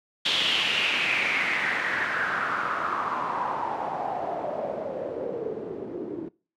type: noise with low-pass filter sweep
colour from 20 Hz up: white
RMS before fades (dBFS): -28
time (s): 0.25-6.29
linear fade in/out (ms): 10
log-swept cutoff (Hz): 3400 to 330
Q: 5.1
effects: noise-tail reverb RT60 0.4 s tail -24 dB re dry + high-pass 150 Hz 12 dB/octave